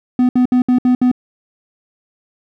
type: tone bursts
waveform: triangle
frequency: 250 Hz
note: B3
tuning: 21 cents sharp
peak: -7 dBFS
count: 6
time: 0.19-1.115 s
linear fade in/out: 2 ms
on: 100 ms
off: 65 ms
effects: none